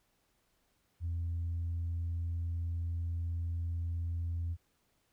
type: tone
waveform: sine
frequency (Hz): 84.6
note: E2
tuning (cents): +45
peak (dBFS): -31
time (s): 1-4.57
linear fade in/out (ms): 50
effects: tanh soft clip ceiling -30 dBFS + pink hiss -75 dBFS RMS until 5.12 s